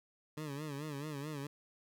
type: tone with vibrato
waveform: 20% pulse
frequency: 146.83 Hz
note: D3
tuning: in tune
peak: -35 dBFS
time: 0.37-1.47 s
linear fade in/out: 5 ms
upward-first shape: sine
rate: 4.6 Hz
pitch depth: 110 cents each way
effects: none